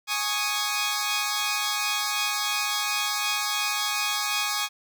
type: chord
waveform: 10% pulse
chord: Ab suspended fourth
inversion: none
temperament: equal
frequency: 830.6 / 1108.7 / 1244.5 Hz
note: Ab5 / Db6 / Eb6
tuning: 0 / 0 / 0 cents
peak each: -21 dBFS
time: 0.07-4.69 s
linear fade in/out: 50 ms
effects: none